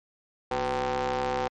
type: ring-modulated tone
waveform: sawtooth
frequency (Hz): 133.7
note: C3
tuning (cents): +38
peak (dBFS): -19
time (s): 0.51-1.48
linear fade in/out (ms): 5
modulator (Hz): 637
effects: low-pass 5000 Hz 12 dB/octave + MP3 48 kbps